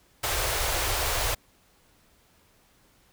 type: band-stop noise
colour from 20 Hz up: pink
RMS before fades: -27 dBFS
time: 0.23-1.35 s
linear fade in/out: 10 ms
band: 100 to 430 Hz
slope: 24 dB/octave
effects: pink hiss -62 dBFS RMS until 3.12 s